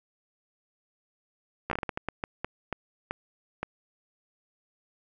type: slowing click train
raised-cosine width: 0.5 ms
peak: -15 dBFS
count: 14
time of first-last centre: 1.7-3.63 s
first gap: 13 ms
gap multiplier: 1.36
effects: none